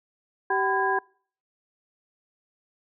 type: tone cluster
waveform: sine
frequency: 387.1 / 765 / 1002 / 1635 Hz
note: G4 / G5 / B5 / G#6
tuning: -22 / -42 / +25 / -28 cents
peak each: -27 dBFS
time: 0.5-0.99 s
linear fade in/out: 5 ms
effects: noise-tail reverb RT60 0.5 s tail -26 dB re dry